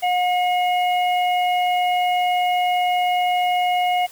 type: harmonic tone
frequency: 721 Hz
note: F#5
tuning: 45 cents flat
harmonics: 1 / 3 / 4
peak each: -17 / -27 / -29 dBFS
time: 0.02-4.07 s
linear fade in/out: 20 ms
effects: white hiss -44 dBFS RMS until 4.11 s